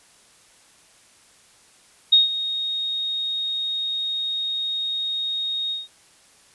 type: tone with ADSR envelope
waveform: sine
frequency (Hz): 3729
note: A#7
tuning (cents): 0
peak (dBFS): -9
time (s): 2.12-5.88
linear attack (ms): 10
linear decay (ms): 150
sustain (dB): -14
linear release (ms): 170
effects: white hiss -54 dBFS RMS until 6.54 s + resampled to 24000 Hz